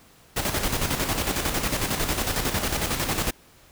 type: noise with tremolo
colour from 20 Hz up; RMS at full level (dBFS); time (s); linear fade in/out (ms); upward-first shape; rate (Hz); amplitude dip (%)
pink; -24; 0.36-3.31; 10; square; 11; 50
effects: pink hiss -54 dBFS RMS until 3.71 s